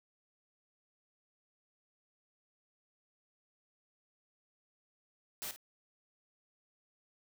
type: noise with echo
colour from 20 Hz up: white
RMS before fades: -41 dBFS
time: 5.42-5.51 s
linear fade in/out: 0 ms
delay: 51 ms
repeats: 1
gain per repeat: -12 dB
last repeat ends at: 5.561 s
effects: none